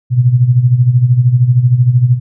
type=tone with tremolo; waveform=sine; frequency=123.7 Hz; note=B2; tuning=3 cents sharp; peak=-3 dBFS; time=0.1-2.2 s; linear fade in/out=50 ms; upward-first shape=sine; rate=13 Hz; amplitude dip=70%; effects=none